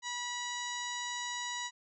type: harmonic tone with a mistuned harmonic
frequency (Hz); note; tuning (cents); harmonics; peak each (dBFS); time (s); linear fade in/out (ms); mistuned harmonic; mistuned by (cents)
974; B5; -24; 1 / 2 / 3 / 4 / 5 / 6 / 7 / 8; -41 / -41 / -47 / -42 / -52 / -48 / -44 / -55; 0.02-1.71; 50; 6; -19
effects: none